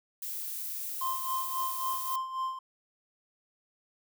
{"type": "noise", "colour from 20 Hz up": "violet", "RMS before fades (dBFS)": -37, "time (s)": [0.22, 2.16], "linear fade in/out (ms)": 5}
{"type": "tone with tremolo", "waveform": "triangle", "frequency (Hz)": 1046.5, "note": "C6", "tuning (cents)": 0, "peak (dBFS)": -27, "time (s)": [1.01, 2.59], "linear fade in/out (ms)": 5, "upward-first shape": "sine", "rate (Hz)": 3.7, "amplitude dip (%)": 65}
{"effects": []}